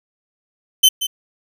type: tone with echo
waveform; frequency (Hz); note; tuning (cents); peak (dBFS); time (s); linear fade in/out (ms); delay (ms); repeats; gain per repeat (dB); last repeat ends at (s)
sawtooth; 3068; G7; -38; -4; 0.83-0.89; 10; 180; 1; -12; 1.07
effects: none